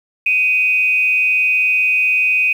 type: tone with amplitude modulation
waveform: sine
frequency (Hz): 2502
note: D#7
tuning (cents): +9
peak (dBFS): -9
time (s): 0.26-2.53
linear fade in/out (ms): 5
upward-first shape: sine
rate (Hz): 221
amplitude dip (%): 60
effects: 7-bit